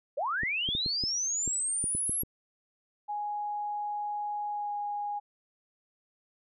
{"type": "linear sweep", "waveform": "sine", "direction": "up", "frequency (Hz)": [497, 11430], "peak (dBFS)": -28, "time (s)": [0.17, 2.23], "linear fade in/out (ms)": 10}
{"type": "clicks", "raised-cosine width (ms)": 3, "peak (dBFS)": -24, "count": 10, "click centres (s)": [0.434, 0.689, 0.751, 0.862, 1.038, 1.477, 1.841, 1.95, 2.095, 2.234]}
{"type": "tone with pitch glide", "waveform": "sine", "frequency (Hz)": [830.6, 823.9], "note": ["G#5", "G#5"], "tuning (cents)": [0, -14], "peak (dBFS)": -31, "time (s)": [3.08, 5.2], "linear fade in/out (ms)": 20, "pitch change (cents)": -14, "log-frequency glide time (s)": [4.5, 4.74]}
{"effects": []}